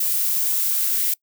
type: noise with high-pass filter sweep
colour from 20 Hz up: violet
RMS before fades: -21 dBFS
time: 0-1.14 s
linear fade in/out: 5 ms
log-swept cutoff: 230 to 2200 Hz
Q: 1.7
effects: noise-tail reverb RT60 0.1 s tail -25 dB re dry